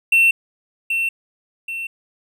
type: tone with echo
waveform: triangle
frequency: 2700 Hz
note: E7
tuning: 41 cents sharp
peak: -9 dBFS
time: 0.12-0.31 s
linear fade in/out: 5 ms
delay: 780 ms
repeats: 2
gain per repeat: -7 dB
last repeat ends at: 1.87 s
effects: none